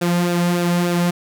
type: tone with flanger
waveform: sawtooth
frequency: 174.61 Hz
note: F3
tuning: in tune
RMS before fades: -18 dBFS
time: 0.01-1.11 s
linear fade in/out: 10 ms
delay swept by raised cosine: 0.94 to 2.74 ms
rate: 3.4 Hz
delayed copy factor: -0.55
effects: none